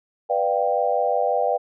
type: chord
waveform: sine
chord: G dominant seventh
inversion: first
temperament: equal with one note detuned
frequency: 493.9 / 594.5 / 698.5 / 784 Hz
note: B4 / D5 / F5 / G5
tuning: 0 / +21 / 0 / 0 cents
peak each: -24 dBFS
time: 0.29-1.58 s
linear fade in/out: 20 ms
effects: none